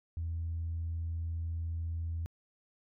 sine tone, 82.9 Hz, E2, 10 cents sharp, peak -32 dBFS, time 0.17-2.26 s, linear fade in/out 0 ms, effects tanh soft clip ceiling -29 dBFS

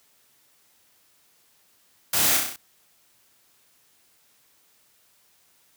white noise with echo, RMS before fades -23 dBFS, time 2.13-2.37 s, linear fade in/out 5 ms, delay 32 ms, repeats 6, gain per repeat -3 dB, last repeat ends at 2.562 s, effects white hiss -62 dBFS RMS until 5.76 s + high-pass 60 Hz 12 dB/octave

